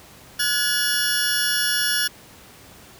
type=tone cluster; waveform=20% pulse; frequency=1456 / 1698 / 5560 Hz; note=F#6 / G#6 / F8; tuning=-28 / +38 / -9 cents; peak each=-19 dBFS; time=0.39-2.08 s; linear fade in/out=10 ms; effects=pink hiss -46 dBFS RMS until 2.99 s + high-pass 60 Hz 12 dB/octave